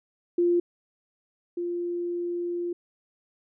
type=tone pair in turn; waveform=sine; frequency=348.3 / 348.3 Hz; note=F4 / F4; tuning=-5 / -5 cents; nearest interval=unison; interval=0 cents; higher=neither; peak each=-19 / -27 dBFS; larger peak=first; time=0.38-0.6 / 1.57-2.73 s; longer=second; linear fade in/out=5 ms; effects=none